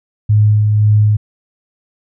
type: tone with tremolo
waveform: sine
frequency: 105.8 Hz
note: G#2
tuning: 33 cents sharp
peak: -6 dBFS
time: 0.29-1.17 s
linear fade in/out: 10 ms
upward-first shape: sine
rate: 1.9 Hz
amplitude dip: 30%
effects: none